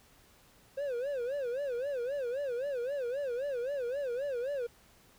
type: tone with vibrato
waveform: triangle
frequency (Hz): 523.3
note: C5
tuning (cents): 0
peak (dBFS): -30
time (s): 0.77-4.67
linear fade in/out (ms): 10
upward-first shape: sine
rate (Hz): 3.8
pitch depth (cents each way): 180
effects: pink hiss -62 dBFS RMS until 5.18 s